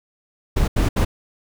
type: noise bursts at uneven times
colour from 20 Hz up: brown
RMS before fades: -17 dBFS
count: 3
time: 0.56-0.68 / 0.76-0.89 / 0.96-1.05 s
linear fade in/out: 10 ms
effects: none